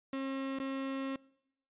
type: tone with dropouts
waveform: 35% pulse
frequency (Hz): 269.2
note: C4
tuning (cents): +49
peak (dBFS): -33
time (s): 0.13-1.16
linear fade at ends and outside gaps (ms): 2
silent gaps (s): 0.588-0.599
effects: noise-tail reverb RT60 0.8 s tail -24 dB re dry + resampled to 8000 Hz